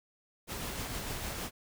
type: noise with tremolo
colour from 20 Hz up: pink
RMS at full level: -37 dBFS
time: 0.47-1.51 s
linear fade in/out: 50 ms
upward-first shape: triangle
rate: 6.6 Hz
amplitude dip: 30%
effects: none